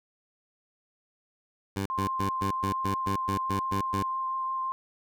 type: tone bursts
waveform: 15% pulse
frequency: 98 Hz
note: G2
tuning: in tune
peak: -22 dBFS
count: 11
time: 1.76-4.027 s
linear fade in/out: 5 ms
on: 97 ms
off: 120 ms
type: tone with vibrato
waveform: sine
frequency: 1051 Hz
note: C6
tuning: 7 cents sharp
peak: -28 dBFS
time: 1.9-4.72 s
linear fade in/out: 0 ms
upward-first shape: triangle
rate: 5.8 Hz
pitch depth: 11 cents each way
effects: none